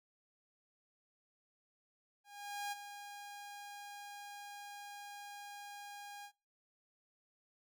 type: tone with ADSR envelope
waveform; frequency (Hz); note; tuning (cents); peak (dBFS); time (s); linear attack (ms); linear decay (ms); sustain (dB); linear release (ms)
sawtooth; 815; G#5; -33; -34; 2.24-6.32; 480; 21; -10; 76
effects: noise-tail reverb RT60 0.3 s tail -22 dB re dry